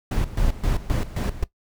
brown noise with tremolo, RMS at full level -21 dBFS, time 0.11-1.44 s, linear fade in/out 5 ms, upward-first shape square, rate 3.8 Hz, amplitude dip 80%, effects noise-tail reverb RT60 0.1 s tail -18 dB re dry

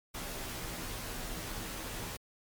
pink noise with comb filter, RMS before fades -40 dBFS, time 0.14-2.17 s, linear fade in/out 10 ms, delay 14 ms, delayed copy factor -0.7, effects MP3 96 kbps

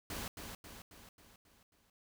pink noise with echo, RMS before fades -42 dBFS, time 0.1-0.28 s, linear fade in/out 2 ms, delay 270 ms, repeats 6, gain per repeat -5 dB, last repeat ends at 1.9 s, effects none

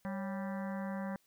harmonic tone with a mistuned harmonic, 196 Hz, G3, in tune, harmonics 1 / 3 / 4 / 5 / 6 / 7 / 8 / 9 / 10, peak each -37 / -44 / -49 / -49 / -53 / -57 / -52 / -54 / -56 dBFS, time 0.05-1.16 s, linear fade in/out 0 ms, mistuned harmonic 3, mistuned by -100 cents, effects white hiss -72 dBFS RMS until 1.26 s

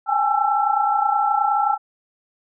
sine tone cluster, 797 / 825 / 856 / 1338 Hz, G5 / G#5 / A5 / E6, +28 / -12 / -48 / +25 cents, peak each -22 dBFS, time 0.06-1.78 s, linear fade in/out 50 ms, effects none

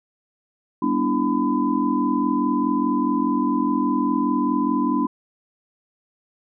sine tone cluster, 197.1 / 244.1 / 289 / 328.5 / 1007 Hz, G3 / B3 / D4 / E4 / B5, +10 / -20 / -28 / -6 / +33 cents, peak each -29 / -23 / -22 / -27 / -25 dBFS, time 0.82-5.07 s, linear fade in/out 5 ms, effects none

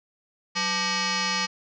sine tone with frequency modulation, 1568 Hz, G6, in tune, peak -23 dBFS, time 0.55-1.47 s, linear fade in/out 20 ms, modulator 690 Hz, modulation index 6, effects none

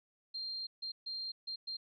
sine tone bursts at uneven times, 4186 Hz, C8, in tune, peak -38 dBFS, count 5, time 0.34-0.67 / 0.82-0.92 / 1.06-1.32 / 1.47-1.56 / 1.67-1.77 s, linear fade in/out 10 ms, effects none

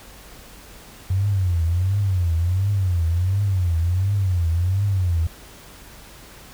sine tone with vibrato, 91.3 Hz, F#2, 23 cents flat, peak -17 dBFS, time 1.1-5.27 s, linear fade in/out 5 ms, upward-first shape triangle, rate 1.4 Hz, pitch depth 210 cents each way, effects added 50 Hz sine -49 dBFS peak until 6.53 s + pink hiss -44 dBFS RMS until 6.53 s

